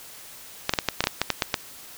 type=clicks; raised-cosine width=0.2 ms; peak=-3 dBFS; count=11; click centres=0.694 / 0.737 / 0.788 / 0.887 / 1.006 / 1.04 / 1.071 / 1.216 / 1.303 / 1.422 / 1.542 s; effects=white hiss -44 dBFS RMS until 1.97 s